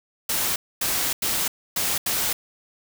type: noise bursts at uneven times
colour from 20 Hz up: white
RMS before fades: -24 dBFS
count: 5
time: 0.29-0.56 / 0.81-1.13 / 1.22-1.48 / 1.76-1.98 / 2.06-2.33 s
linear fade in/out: 5 ms
effects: none